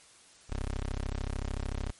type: tone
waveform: 20% pulse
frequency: 33.43 Hz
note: C1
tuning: 38 cents sharp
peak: -27 dBFS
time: 0.49-1.92 s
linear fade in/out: 20 ms
effects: white hiss -57 dBFS RMS until 1.99 s + MP3 48 kbps